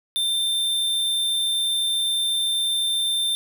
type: tone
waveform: square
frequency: 3583 Hz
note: A7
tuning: 31 cents sharp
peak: -21 dBFS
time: 0.16-3.35 s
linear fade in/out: 0 ms
effects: none

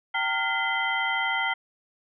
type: tone cluster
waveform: sine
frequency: 776 / 909 / 1406 / 2036 / 3144 Hz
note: G5 / A#5 / F6 / C7 / G7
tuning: -18 / -44 / +11 / -48 / +4 cents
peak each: -32 / -31 / -30 / -27 / -33 dBFS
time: 0.14-1.54 s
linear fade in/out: 10 ms
effects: none

